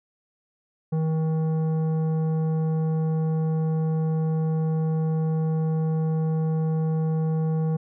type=tone with tanh clipping; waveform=triangle; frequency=159 Hz; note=D#3; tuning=38 cents sharp; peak=-23 dBFS; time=0.92-7.77 s; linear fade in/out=10 ms; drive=15 dB; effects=none